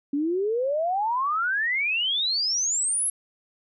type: exponential sweep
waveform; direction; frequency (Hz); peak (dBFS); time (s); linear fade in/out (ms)
sine; up; 276.1 to 11175; -22; 0.13-3.1; 5
effects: none